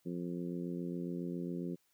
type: harmonic tone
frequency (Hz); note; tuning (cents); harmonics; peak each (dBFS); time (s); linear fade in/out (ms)
87.31; F2; 0; 2 / 3 / 4 / 5 / 6; -39 / -42 / -43 / -49 / -53; 0.05-1.76; 20
effects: white hiss -75 dBFS RMS until 1.93 s